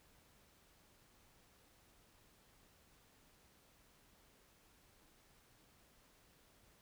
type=silence; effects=pink hiss -69 dBFS RMS until 6.81 s